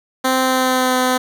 10% pulse tone with pitch glide, 260 to 254.5 Hz, C4 to C4, -11 to -48 cents, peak -6 dBFS, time 0.24-1.18 s, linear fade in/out 10 ms, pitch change -37 cents, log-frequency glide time 0.42-0.97 s, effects none

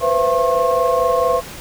sine tone cluster, 493.5 / 518 / 674 / 1079 Hz, B4 / C5 / E5 / C#6, -1 / -17 / +38 / -47 cents, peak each -19 dBFS, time 0-1.42 s, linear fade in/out 50 ms, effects pink hiss -34 dBFS RMS until 1.6 s

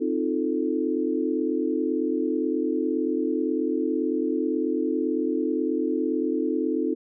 sine chord, F dominant seventh, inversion second, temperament equal, 261.6 / 311.1 / 349.2 / 440 Hz, C4 / Eb4 / F4 / A4, 0 / 0 / 0 / 0 cents, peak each -28 / -26 / -29 / -29 dBFS, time 0-6.95 s, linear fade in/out 20 ms, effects none

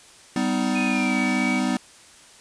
square chord, G augmented, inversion none, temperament equal with one note detuned, 196 / 251.7 / 311.1 Hz, G3 / B3 / D#4, 0 / +33 / 0 cents, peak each -27 / -24 / -29 dBFS, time 0.36-1.77 s, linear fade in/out 2 ms
sine tone with pitch glide, 2489 to 2269 Hz, D#7 to C#7, 0 to +40 cents, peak -26 dBFS, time 0.75-1.6 s, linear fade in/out 10 ms, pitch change -160 cents, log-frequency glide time 0.86-1.17 s
effects white hiss -49 dBFS RMS until 2.4 s + resampled to 22050 Hz

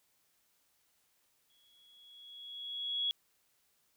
sine tone with exponential growth, 3344 Hz, G#7, 11 cents sharp, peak -29 dBFS, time 1.5-3.11 s, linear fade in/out 0 ms, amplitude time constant 350 ms, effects white hiss -74 dBFS RMS until 3.96 s

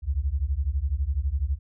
sine beating tone pair, 63.7 / 75.7 Hz, C2 / D#2, -46 / -47 cents, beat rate 12 Hz, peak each -26 dBFS, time 0.02-1.59 s, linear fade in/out 50 ms, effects none

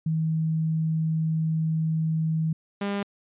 sine / sawtooth tone pair in turn, 159.7 / 201 Hz, D#3 / G3, +45 / +44 cents, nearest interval major third, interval 399 cents, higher second, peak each -22 dBFS, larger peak neither, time 0.06-2.53 / 2.81-3.03 s, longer first, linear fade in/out 5 ms, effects resampled to 8000 Hz

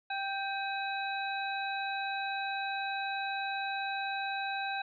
harmonic tone with a mistuned harmonic, 784 Hz, G5, in tune, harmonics 1 / 2 / 3 / 5, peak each -35 / -38 / -40 / -42 dBFS, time 0.1-4.82 s, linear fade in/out 5 ms, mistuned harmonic 3, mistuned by +130 cents, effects none

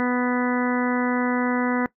harmonic tone, 247.6 Hz, B3, 5 cents sharp, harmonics 1 / 2 / 3 / 4 / 5 / 6 / 7 / 8, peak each -22 / -28 / -32 / -31 / -34 / -32 / -33 / -33 dBFS, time 0-1.86 s, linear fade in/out 0 ms, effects noise-tail reverb RT60 0.1 s tail -19 dB re dry

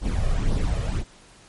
brown noise with flanger, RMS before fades -22 dBFS, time 0.01-1.04 s, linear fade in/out 50 ms, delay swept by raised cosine 0.2 to 1.7 ms, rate 1.9 Hz, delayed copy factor +0.6, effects pink hiss -51 dBFS RMS until 1.48 s + MP3 48 kbps

